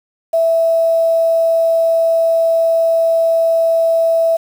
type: tone with quantisation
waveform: sine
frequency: 659.3 Hz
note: E5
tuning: in tune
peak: -10 dBFS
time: 0.33-4.37 s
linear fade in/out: 10 ms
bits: 6
effects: none